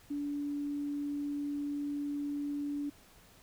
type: tone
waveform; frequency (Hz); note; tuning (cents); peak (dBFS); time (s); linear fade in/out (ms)
sine; 288.5; D4; -31; -33; 0.1-2.9; 10
effects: pink hiss -60 dBFS RMS until 3.42 s